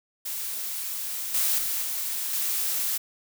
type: noise with level steps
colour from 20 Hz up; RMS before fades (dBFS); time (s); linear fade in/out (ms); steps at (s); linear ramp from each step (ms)
blue; -32 / -24 / -28 / -30 / -27; 0.25-2.98; 10; 1.34 / 1.58 / 1.82 / 2.33; 5
effects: none